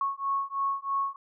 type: beating tone pair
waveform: sine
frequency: 1100 / 1103.1 Hz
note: C#6 / C#6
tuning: -14 / -9 cents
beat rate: 3.1 Hz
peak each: -30 dBFS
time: 0.01-1.16 s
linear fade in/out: 2 ms
effects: none